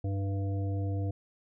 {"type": "harmonic tone with a mistuned harmonic", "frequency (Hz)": 98, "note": "G2", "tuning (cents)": 0, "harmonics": [1, 3, 5, 7], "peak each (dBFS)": [-29, -39, -43, -46], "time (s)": [0.04, 1.11], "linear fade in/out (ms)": 5, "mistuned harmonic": 3, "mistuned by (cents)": 26, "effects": []}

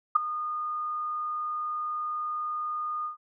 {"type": "tone with ADSR envelope", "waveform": "sine", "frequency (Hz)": 1224, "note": "D#6", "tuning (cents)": -29, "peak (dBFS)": -13, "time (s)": [0.15, 3.17], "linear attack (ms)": 11, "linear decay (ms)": 8, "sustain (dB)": -16, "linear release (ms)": 120, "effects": []}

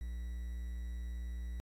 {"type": "tone with quantisation", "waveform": "triangle", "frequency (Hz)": 59.3, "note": "A#1", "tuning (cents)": 30, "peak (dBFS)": -36, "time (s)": [0.01, 1.6], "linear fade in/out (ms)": 0, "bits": 10, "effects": ["AAC 64 kbps"]}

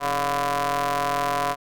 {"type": "ring-modulated tone", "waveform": "sawtooth", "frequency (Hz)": 146.7, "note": "D3", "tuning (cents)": -2, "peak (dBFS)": -15, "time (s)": [0, 1.56], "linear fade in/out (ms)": 50, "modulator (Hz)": 859, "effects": []}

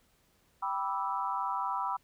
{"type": "chord", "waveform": "sine", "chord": "E minor seventh", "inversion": "first", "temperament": "equal with one note detuned", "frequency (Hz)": [784, 983.2, 1174.7, 1318.5], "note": ["G5", "B5", "D6", "E6"], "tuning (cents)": [0, -8, 0, 0], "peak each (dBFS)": [-37, -33, -38, -37], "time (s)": [0.62, 1.97], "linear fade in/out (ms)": 10, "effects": ["pink hiss -69 dBFS RMS until 2.03 s"]}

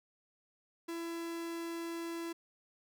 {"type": "tone", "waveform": "45% pulse", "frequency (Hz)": 335.1, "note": "E4", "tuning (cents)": 29, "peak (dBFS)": -38, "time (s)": [0.88, 2.33], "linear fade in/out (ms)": 10, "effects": []}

